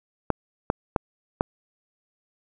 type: clicks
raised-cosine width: 1 ms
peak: -6 dBFS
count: 4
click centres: 0.303 / 0.701 / 0.962 / 1.409 s
effects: none